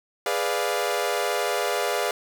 sawtooth chord, G# diminished seventh, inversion none, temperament equal, 415.3 / 493.9 / 587.3 / 698.5 Hz, G#4 / B4 / D5 / F5, 0 / 0 / 0 / 0 cents, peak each -25 dBFS, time 0.26-2.11 s, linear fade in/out 2 ms, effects none

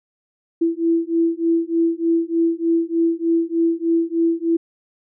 sine beating tone pair, 331 / 334.3 Hz, E4 / E4, +7 / +24 cents, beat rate 3.3 Hz, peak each -19 dBFS, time 0.61-4.57 s, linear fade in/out 10 ms, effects none

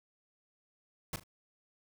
pink noise with echo, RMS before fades -37 dBFS, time 1.13-1.16 s, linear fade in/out 2 ms, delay 38 ms, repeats 2, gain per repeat -12 dB, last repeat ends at 1.236 s, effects none

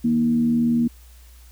sine tone with frequency modulation, 236.4 Hz, A#3, 24 cents sharp, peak -16 dBFS, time 0.04-0.88 s, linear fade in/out 10 ms, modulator 78.2 Hz, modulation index 0.41, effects added 60 Hz sine -44 dBFS peak until 1.51 s + white hiss -54 dBFS RMS until 1.51 s

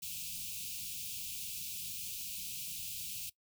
white band-stop noise, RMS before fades -42 dBFS, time 0.02-3.3 s, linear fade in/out 10 ms, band 210 to 2400 Hz, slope 96 dB/octave, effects noise-tail reverb RT60 0.1 s tail -20 dB re dry

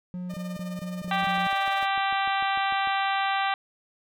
triangle tone bursts, 180.1 Hz, F#3, 46 cents flat, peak -29 dBFS, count 6, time 0.14-1.47 s, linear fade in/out 0 ms, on 200 ms, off 26 ms
sawtooth tone with tremolo, 606 Hz, D#5, 46 cents flat, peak -34 dBFS, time 0.29-1.87 s, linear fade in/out 20 ms, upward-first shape sine, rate 19 Hz, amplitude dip 60%
click train, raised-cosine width 2 ms, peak -32 dBFS, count 13, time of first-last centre 1.08-2.874 s, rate 6.69 Hz
harmonic tone, 391.2 Hz, G4, 4 cents flat, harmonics 2 / 3 / 4 / 5 / 6 / 7 / 8 / 9 / 10, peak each -26 / -30 / -32 / -34 / -36 / -37 / -38 / -39 / -40 dBFS, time 1.11-3.54 s, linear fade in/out 2 ms
effects none

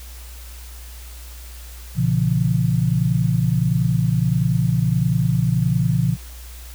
sine tone cluster, 118.7 / 140.2 / 170.1 Hz, A#2 / C#3 / F3, +32 / +20 / -45 cents, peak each -20 dBFS, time 1.95-6.17 s, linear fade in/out 50 ms, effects added 60 Hz sine -35 dBFS peak until 6.74 s + white hiss -43 dBFS RMS until 6.74 s

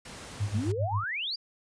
pink noise, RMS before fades -43 dBFS, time 0.05-0.72 s, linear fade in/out 5 ms
sine tone with tremolo, 102.5 Hz, G#2, 22 cents flat, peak -24 dBFS, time 0.4-1.04 s, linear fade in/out 5 ms, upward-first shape sine, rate 7.6 Hz, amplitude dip 85%
sine exponential sweep, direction up, 195.2 to 4978 Hz, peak -30 dBFS, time 0.54-1.36 s, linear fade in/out 10 ms
effects high-pass 60 Hz 12 dB/octave + resampled to 22050 Hz

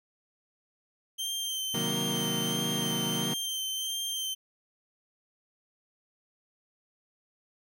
sawtooth tone with vibrato, 3136 Hz, G7, in tune, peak -28 dBFS, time 1.18-4.35 s, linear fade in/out 20 ms, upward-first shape sine, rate 1.5 Hz, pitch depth 23 cents each way
30% pulse chord, C half-diminished seventh, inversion none, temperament equal, 130.81 / 155.56 / 185 / 233.1 Hz, C3 / Eb3 / Gb3 / Bb3, 0 / 0 / 0 / 0 cents, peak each -37 / -34 / -33 / -32 dBFS, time 1.74-3.34 s, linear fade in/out 5 ms
effects none

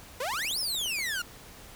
sawtooth exponential two-way sweep, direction up then down, 466.2 to 5470 to 1378 Hz, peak -26 dBFS, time 0.2-1.22 s, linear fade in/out 5 ms, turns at 0.59 s
clicks, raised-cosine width 1 ms, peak -33 dBFS, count 10, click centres 0.337 / 0.391 / 0.448 / 0.512 / 0.564 / 0.63 / 0.748 / 0.814 / 0.86 / 0.988 s
effects pink hiss -49 dBFS RMS until 1.75 s

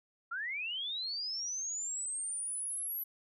sine linear sweep, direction up, 1328 to 11840 Hz, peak -35 dBFS, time 0.31-3.04 s, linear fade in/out 10 ms, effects none

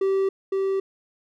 triangle tone with echo, 387.3 Hz, G4, 21 cents flat, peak -17 dBFS, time 0.01-0.29 s, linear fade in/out 5 ms, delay 510 ms, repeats 1, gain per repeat -2 dB, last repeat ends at 0.8 s, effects none

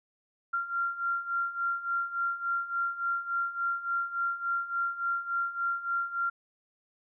sine beating tone pair, 1380 / 1383.5 Hz, F6 / F6, -21 / -17 cents, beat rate 3.5 Hz, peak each -34 / -30 dBFS, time 0.53-6.3 s, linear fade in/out 10 ms, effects none

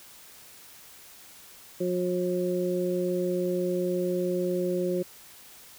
harmonic tone, 180 Hz, F#3, 47 cents flat, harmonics 1 / 2 / 3, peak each -31 / -27 / -31 dBFS, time 1.8-5.03 s, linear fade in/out 10 ms, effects white hiss -50 dBFS RMS until 5.78 s

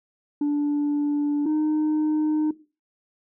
sine tone pair in turn, 291.8 / 306.8 Hz, D4 / D#4, -11 / -24 cents, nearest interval minor second, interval 87 cents, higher second, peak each -17 dBFS, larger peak neither, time 0.41-1.46 / 1.46-2.51 s, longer neither, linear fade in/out 5 ms, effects noise-tail reverb RT60 0.3 s tail -17 dB re dry + tanh soft clip ceiling -19 dBFS

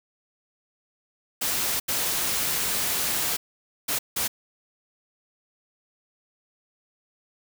white noise bursts at uneven times, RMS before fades -26 dBFS, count 4, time 1.41-1.8 / 1.88-3.37 / 3.88-3.99 / 4.16-4.28 s, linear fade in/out 10 ms, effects none

